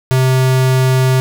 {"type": "tone", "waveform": "square", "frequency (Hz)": 130, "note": "C3", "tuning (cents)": -11, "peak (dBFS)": -10, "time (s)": [0.11, 1.2], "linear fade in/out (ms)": 0, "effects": []}